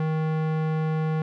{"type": "tone with low-pass filter", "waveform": "square", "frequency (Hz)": 157.3, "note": "D#3", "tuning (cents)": 19, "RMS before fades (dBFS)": -25, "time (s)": [0, 1.22], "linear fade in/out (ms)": 2, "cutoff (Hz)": 1800, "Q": 0.62, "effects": []}